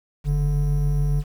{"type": "tone pair together", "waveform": "triangle", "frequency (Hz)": [46.11, 145.5], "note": ["F#1", "D3"], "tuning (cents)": [-5, -16], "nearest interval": "octave + minor sixth", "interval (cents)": 1989, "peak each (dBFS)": -19, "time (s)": [0.24, 1.24], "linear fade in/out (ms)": 50, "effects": ["8-bit"]}